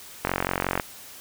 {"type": "click train", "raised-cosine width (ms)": 0.5, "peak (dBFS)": -8, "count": 26, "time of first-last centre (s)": [0.25, 0.798], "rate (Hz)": 45.6, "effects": ["white hiss -44 dBFS RMS until 1.2 s"]}